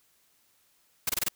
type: noise bursts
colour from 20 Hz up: white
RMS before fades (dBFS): -27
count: 5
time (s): 1.07-1.286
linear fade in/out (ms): 5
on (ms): 24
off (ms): 24
effects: white hiss -67 dBFS RMS until 1.35 s